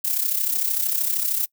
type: noise with amplitude modulation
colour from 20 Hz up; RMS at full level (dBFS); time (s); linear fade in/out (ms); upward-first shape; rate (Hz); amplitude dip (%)
violet; -20; 0.04-1.46; 10; sine; 33.1; 65
effects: noise-tail reverb RT60 0.1 s tail -24 dB re dry